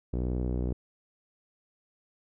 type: tone with low-pass filter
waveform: sawtooth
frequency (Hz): 61.74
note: B1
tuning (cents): 0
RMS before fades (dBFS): -30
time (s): 0.13-0.73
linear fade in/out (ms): 5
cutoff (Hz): 400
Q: 1.5
effects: none